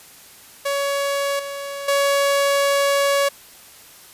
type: tone with level steps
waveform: sawtooth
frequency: 561 Hz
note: C#5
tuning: 21 cents sharp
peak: -16 / -24 / -12 dBFS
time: 0.65-3.29 s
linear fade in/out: 10 ms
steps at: 1.39 / 1.88 s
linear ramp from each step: 5 ms
effects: white hiss -45 dBFS RMS until 4.13 s + resampled to 32000 Hz